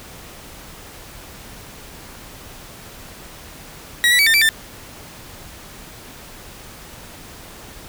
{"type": "tone with pitch steps", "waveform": "30% pulse", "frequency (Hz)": [1912, 1955, 2281, 1804, 2327, 1785], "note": ["A#6", "B6", "C#7", "A6", "D7", "A6"], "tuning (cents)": [43, -18, 49, 43, -17, 24], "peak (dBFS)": -9, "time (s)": [4.04, 4.49], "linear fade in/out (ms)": 0, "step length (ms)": 75, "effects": ["pink hiss -39 dBFS RMS until 7.88 s"]}